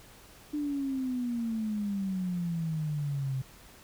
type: exponential sweep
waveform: sine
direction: down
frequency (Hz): 300 to 130.1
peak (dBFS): -29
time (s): 0.53-3.42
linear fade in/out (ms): 10
effects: added 44 Hz sine -63 dBFS peak until 3.83 s + pink hiss -54 dBFS RMS until 3.83 s